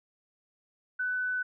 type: tone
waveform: sine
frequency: 1499 Hz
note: F#6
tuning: 22 cents sharp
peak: -28 dBFS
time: 0.99-1.43 s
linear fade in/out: 10 ms
effects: none